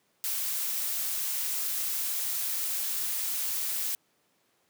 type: noise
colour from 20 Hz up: blue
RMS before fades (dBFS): -31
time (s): 0.24-3.95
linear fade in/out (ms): 0
effects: pink hiss -70 dBFS RMS until 4.69 s + high-pass 200 Hz 12 dB/octave